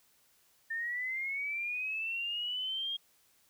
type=linear sweep; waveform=sine; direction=up; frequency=1792 to 3253 Hz; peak=-33 dBFS; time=0.7-2.97 s; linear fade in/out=10 ms; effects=white hiss -68 dBFS RMS until 3.49 s